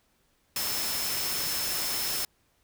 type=tone in noise; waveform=sine; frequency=5274 Hz; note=E8; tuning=in tune; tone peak=-34 dBFS; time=0.56-2.25 s; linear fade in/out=2 ms; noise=white; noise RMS=-31 dBFS; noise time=0.56-2.25 s; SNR=-6 dB; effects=pink hiss -69 dBFS RMS until 2.63 s